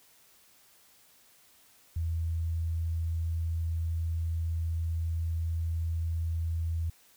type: tone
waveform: sine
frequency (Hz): 82.41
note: E2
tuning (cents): 0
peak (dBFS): -28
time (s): 1.96-6.9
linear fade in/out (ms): 5
effects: white hiss -61 dBFS RMS until 7.16 s